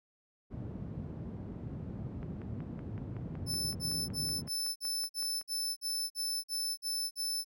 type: low-pass noise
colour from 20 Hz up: white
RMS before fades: -39 dBFS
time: 0.5-4.49 s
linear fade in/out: 20 ms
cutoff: 150 Hz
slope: 12 dB/octave
type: click train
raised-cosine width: 0.5 ms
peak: -36 dBFS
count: 18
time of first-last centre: 2.23-5.414 s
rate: 5.34 Hz
type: tone bursts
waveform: sawtooth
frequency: 5274 Hz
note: E8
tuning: in tune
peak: -30 dBFS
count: 12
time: 3.46-7.446 s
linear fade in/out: 50 ms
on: 290 ms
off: 46 ms
effects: high-pass 80 Hz 12 dB/octave